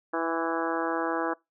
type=harmonic tone with a mistuned harmonic; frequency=164.81 Hz; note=E3; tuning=in tune; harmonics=2 / 3 / 4 / 5 / 6 / 7 / 8 / 9 / 10; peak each=-31 / -33 / -34 / -35 / -36 / -36 / -37 / -38 / -38 dBFS; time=0.13-1.34 s; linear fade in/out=10 ms; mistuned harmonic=6; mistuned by=+21 cents; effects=noise-tail reverb RT60 0.2 s tail -24 dB re dry